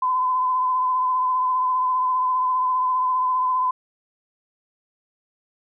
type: tone with vibrato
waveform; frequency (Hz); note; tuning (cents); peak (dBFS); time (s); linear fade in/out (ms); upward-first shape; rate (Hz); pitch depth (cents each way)
sine; 1017; C6; -50; -18; 0.02-3.71; 5; triangle; 15; 30
effects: none